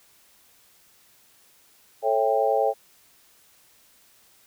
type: chord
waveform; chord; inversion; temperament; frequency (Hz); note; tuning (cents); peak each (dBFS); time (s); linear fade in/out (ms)
sine; A dominant seventh; none; just; 440 / 550 / 660 / 792; A4 / C#5 / E5 / G5; 0 / -14 / +2 / +18; -25 / -24 / -26 / -24; 2.02-2.74; 50
effects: white hiss -58 dBFS RMS until 4.46 s